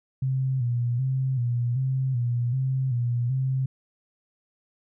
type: tone with vibrato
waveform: sine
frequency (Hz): 126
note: B2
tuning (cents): +35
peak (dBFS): -22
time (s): 0.22-3.66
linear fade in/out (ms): 5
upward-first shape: square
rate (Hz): 1.3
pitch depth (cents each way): 78
effects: none